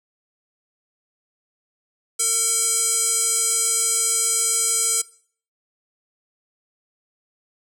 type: tone with band-pass filter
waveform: square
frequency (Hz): 453.4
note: A#4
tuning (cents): -48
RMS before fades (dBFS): -21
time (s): 2.19-5.02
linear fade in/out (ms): 10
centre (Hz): 8200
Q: 5.3
effects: noise-tail reverb RT60 0.5 s tail -20 dB re dry